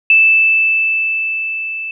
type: tone with level ramp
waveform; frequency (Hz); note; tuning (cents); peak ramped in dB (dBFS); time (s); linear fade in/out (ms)
sine; 2637; E7; 0; -5 to -21; 0.1-1.91; 2
effects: none